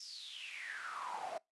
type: noise with high-pass filter sweep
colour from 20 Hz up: brown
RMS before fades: -45 dBFS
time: 0-1.38 s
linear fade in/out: 5 ms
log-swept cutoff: 5500 to 620 Hz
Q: 9.7
effects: noise-tail reverb RT60 0.2 s tail -24 dB re dry + resampled to 24000 Hz